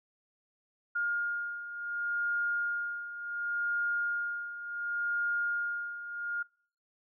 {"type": "beating tone pair", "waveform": "sine", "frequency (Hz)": [1416, 1416.69], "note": ["F6", "F6"], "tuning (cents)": [23, 24], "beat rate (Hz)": 0.69, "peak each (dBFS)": [-37, -32], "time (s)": [0.95, 6.43], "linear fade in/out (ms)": 10, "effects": ["noise-tail reverb RT60 0.5 s tail -25 dB re dry"]}